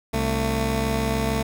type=tone pair together; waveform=15% pulse; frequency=66.5 / 223.7 Hz; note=C2 / A3; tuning=+29 / +29 cents; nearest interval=octave + major sixth; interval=2100 cents; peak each=-18 dBFS; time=0.13-1.43 s; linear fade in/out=10 ms; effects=none